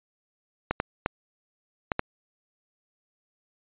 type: clicks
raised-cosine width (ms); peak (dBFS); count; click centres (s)
0.5; -9; 5; 0.71 / 0.801 / 1.061 / 1.918 / 1.994
effects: resampled to 8000 Hz